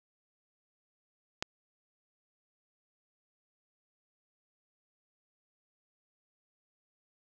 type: click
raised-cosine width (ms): 0.2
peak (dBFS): -14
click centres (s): 1.425
effects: none